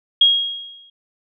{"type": "tone with exponential decay", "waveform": "sine", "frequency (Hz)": 3277, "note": "G#7", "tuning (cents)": -24, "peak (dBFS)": -7, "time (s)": [0.21, 0.9], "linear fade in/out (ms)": 5, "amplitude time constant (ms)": 150, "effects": []}